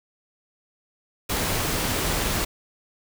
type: noise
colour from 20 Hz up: pink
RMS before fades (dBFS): -25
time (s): 1.29-2.45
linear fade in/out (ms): 10
effects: none